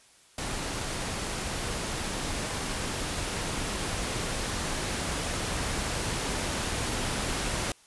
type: noise with level ramp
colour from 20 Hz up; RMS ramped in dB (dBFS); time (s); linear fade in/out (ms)
pink; -33 to -30; 0.38-7.72; 2
effects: white hiss -58 dBFS RMS until 7.86 s + resampled to 24000 Hz